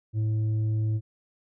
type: tone with tanh clipping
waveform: triangle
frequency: 108.8 Hz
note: A2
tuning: 19 cents flat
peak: -24 dBFS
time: 0.13-1.01 s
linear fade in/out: 50 ms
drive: 9 dB
effects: none